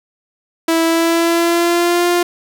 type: tone with pitch glide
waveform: sawtooth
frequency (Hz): 328.7 to 350.3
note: E4 to F4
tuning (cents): -5 to +5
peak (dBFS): -8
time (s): 0.68-2.23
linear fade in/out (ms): 5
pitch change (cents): +110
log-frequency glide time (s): 0.84-2.07
effects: none